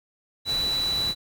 sine tone in noise, 3957 Hz, B7, 3 cents sharp, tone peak -23 dBFS, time 0.45-1.15 s, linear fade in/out 50 ms, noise pink, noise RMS -35 dBFS, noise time 0.45-1.15 s, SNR +9 dB, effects none

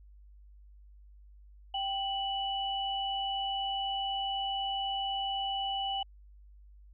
sine tone pair together, 784 / 2960 Hz, G5 / F#7, 0 / 0 cents, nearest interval octave + major seventh, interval 2300 cents, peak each -33 / -34 dBFS, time 1.74-6.03 s, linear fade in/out 5 ms, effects added 50 Hz sine -52 dBFS peak until 6.93 s

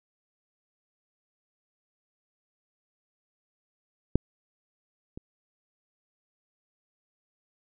clicks, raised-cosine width 3 ms, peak -7 / -26 dBFS, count 2, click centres 4.156 / 5.175 s, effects none

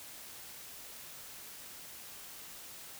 silence, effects white hiss -49 dBFS RMS until 2.99 s

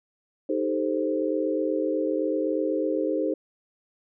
sine chord, A half-diminished seventh, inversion second, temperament equal, 311.1 / 392 / 440 / 523.3 Hz, Eb4 / G4 / A4 / C5, 0 / 0 / 0 / 0 cents, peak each -27 / -30 / -30 / -28 dBFS, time 0.49-3.34 s, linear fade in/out 5 ms, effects none

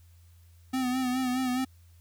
square tone with vibrato, 254.8 Hz, C4, 46 cents flat, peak -27 dBFS, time 0.73-1.65 s, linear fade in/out 10 ms, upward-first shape sine, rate 4.8 Hz, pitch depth 47 cents each way, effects added 85 Hz sine -53 dBFS peak until 2 s + white hiss -67 dBFS RMS until 2 s

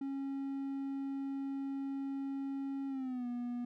triangle tone with pitch glide, 273.8 to 242.5 Hz, C#4 to B3, -21 to -31 cents, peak -34 dBFS, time 0.01-3.65 s, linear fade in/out 5 ms, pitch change -210 cents, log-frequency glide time 2.88-3.27 s, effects none

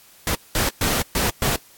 pink noise bursts at uneven times, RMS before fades -21 dBFS, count 5, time 0.27-0.35 / 0.55-0.69 / 0.81-1.02 / 1.15-1.3 / 1.42-1.56 s, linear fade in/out 2 ms, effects white hiss -50 dBFS RMS until 1.77 s + AAC 64 kbps

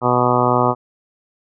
harmonic tone, 123.47 Hz, B2, in tune, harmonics 1 / 2 / 3 / 4 / 5 / 6 / 7 / 8 / 9 / 10, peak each -22 / -22 / -22 / -22 / -22 / -22 / -22 / -22 / -22 / -22 dBFS, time 0.01-0.75 s, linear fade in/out 50 ms, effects none

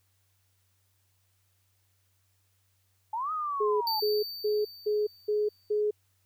sine linear two-way sweep, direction up then down, 844 to 1275 to 844 Hz, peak -29 dBFS, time 3.13-4 s, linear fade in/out 5 ms, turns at 3.32 s
sine tone bursts, 420.5 Hz, G#4, 22 cents sharp, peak -24 dBFS, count 6, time 3.6-5.91 s, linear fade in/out 10 ms, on 210 ms, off 210 ms
square tone with exponential decay, 4589 Hz, D8, 41 cents flat, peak -28 dBFS, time 3.87-5.81 s, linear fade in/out 1 ms, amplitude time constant 420 ms
effects added 95 Hz sine -70 dBFS peak until 6.25 s + white hiss -73 dBFS RMS until 6.25 s

